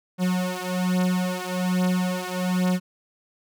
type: beating tone pair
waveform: 45% pulse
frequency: 181.6 / 182.8 Hz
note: F#3 / F#3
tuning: -32 / -21 cents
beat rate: 1.2 Hz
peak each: -25 dBFS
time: 0.18-2.8 s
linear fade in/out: 50 ms
effects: none